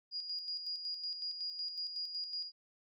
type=tone with tremolo; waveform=sine; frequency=4865 Hz; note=D#8; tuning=40 cents flat; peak=-36 dBFS; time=0.11-2.52 s; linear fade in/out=50 ms; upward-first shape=square; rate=5.4 Hz; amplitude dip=50%; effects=none